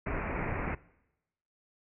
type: low-pass noise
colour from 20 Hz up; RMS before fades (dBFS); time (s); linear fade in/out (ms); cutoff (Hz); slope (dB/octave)
pink; -34; 0.06-0.75; 5; 2500; 96
effects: noise-tail reverb RT60 0.9 s tail -21 dB re dry